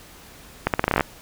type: accelerating click train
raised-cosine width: 0.5 ms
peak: -3 dBFS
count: 11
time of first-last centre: 0.67-1.008 s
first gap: 68 ms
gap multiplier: 0.83
effects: pink hiss -46 dBFS RMS until 1.21 s